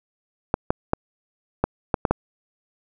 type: clicks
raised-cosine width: 1 ms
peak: -4 dBFS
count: 7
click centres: 0.541 / 0.705 / 0.934 / 1.64 / 1.942 / 2.052 / 2.11 s
effects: none